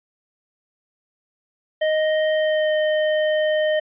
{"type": "tone with pitch glide", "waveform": "square", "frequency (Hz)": [622.3, 616.2], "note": ["D#5", "D#5"], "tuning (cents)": [0, -17], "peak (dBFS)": -18, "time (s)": [1.81, 3.8], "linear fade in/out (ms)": 10, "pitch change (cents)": -17, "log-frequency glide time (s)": [2.33, 2.73], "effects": ["resampled to 8000 Hz"]}